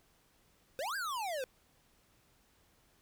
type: exponential two-way sweep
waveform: square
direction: up then down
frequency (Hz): 494.6 to 1661.2 to 494.6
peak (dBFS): -36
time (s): 0.79-1.44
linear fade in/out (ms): 0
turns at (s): 0.96
effects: pink hiss -69 dBFS RMS until 3.01 s